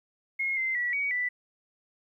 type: tone with pitch steps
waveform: sine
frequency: 2156 / 2075 / 1943 / 2255 / 1978 Hz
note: C#7 / C7 / B6 / C#7 / B6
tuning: -49 / -15 / -29 / +29 / +2 cents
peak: -26 dBFS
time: 0.39-1.29 s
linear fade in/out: 10 ms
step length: 180 ms
effects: 11-bit